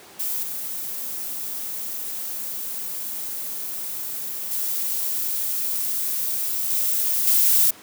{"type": "noise with level steps", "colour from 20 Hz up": "violet", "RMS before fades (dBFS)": [-26, -30, -25, -22, -17], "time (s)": [0.19, 7.71], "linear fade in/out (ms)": 10, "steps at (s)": [0.43, 4.51, 6.7, 7.27], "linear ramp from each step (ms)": 2, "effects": ["pink hiss -45 dBFS RMS until 7.82 s", "high-pass 200 Hz 12 dB/octave"]}